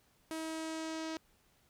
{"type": "tone with low-pass filter sweep", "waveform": "sawtooth", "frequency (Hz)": 320, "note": "D#4", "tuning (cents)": 49, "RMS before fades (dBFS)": -40, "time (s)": [0.31, 1.17], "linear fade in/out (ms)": 0, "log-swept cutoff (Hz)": [11000, 5700], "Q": 1.5, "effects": ["pink hiss -70 dBFS RMS until 1.69 s"]}